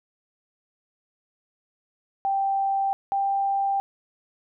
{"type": "tone pair in turn", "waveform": "sine", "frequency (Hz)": [784, 789.5], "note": ["G5", "G5"], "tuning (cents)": [0, 12], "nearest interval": "unison", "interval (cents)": 12, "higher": "second", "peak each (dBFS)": -21, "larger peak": "neither", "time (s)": [[2.25, 2.93], [3.12, 3.8]], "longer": "neither", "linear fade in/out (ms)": 0, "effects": []}